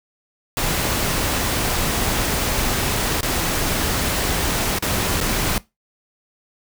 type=noise with dropouts; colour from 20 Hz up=pink; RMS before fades=-21 dBFS; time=0.57-5.58 s; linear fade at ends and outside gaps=1 ms; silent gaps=3.208-3.23 / 4.787-4.824 / 5.204-5.211 s; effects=noise-tail reverb RT60 0.2 s tail -20 dB re dry